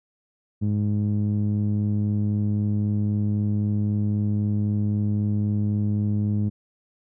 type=tone with low-pass filter; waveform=sawtooth; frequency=103.83 Hz; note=G#2; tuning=in tune; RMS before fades=-23 dBFS; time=0.61-6.5 s; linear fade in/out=20 ms; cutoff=220 Hz; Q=1.8; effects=none